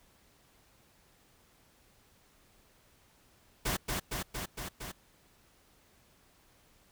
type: noise with echo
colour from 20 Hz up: pink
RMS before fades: -32 dBFS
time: 3.65-3.77 s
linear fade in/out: 10 ms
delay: 230 ms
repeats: 5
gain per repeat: -2 dB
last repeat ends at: 4.92 s
effects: pink hiss -65 dBFS RMS until 6.91 s